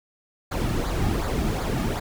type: noise with flanger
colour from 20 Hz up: brown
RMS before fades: -25 dBFS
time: 0.51-2 s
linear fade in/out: 10 ms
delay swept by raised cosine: 0.35 to 2.05 ms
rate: 2.7 Hz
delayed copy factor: -0.6
effects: none